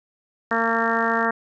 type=click train; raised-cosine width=0.2 ms; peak=-29 dBFS; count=41; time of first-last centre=0.51-1.247 s; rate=54.3 Hz
type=harmonic tone; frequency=228.5 Hz; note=A#3; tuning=34 cents flat; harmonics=1 / 2 / 3 / 4 / 5 / 6 / 7 / 8; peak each=-27 / -27 / -27 / -27 / -27 / -27 / -27 / -27 dBFS; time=0.51-1.31 s; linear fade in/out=5 ms
effects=none